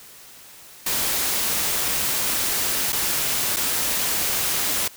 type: noise with dropouts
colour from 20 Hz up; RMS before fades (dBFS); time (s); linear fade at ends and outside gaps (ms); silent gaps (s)
white; -23; 0.86-4.88; 5; 2.923-2.927 / 3.563-3.567
effects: white hiss -45 dBFS RMS until 4.96 s